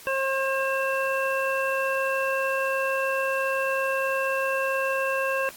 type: harmonic tone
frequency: 536 Hz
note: C5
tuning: 42 cents sharp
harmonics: 1 / 2 / 3 / 5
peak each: -26 / -30 / -29 / -31 dBFS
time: 0.07-5.49 s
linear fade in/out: 0 ms
effects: white hiss -46 dBFS RMS until 5.56 s + AAC 64 kbps